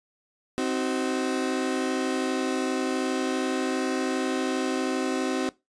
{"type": "chord", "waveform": "35% pulse", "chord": "C diminished", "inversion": "none", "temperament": "just", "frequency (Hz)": [261.6, 314, 376.7], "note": ["C4", "Eb4", "Gb4"], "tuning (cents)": [0, 16, 31], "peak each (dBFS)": [-26, -30, -28], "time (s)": [0.58, 5.49], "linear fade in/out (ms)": 0, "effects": ["noise-tail reverb RT60 0.2 s tail -20 dB re dry", "resampled to 22050 Hz"]}